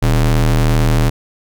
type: ring-modulated tone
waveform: square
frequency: 77.78 Hz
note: D#2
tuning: in tune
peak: -8 dBFS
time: 0.02-1.1 s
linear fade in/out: 10 ms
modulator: 41.2 Hz
effects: none